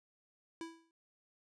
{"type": "tone with exponential decay", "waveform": "square", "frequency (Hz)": 329.6, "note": "E4", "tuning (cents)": 0, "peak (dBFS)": -39, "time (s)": [0.61, 0.91], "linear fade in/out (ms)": 1, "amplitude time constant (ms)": 65, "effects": ["noise-tail reverb RT60 0.1 s tail -18 dB re dry", "resampled to 22050 Hz"]}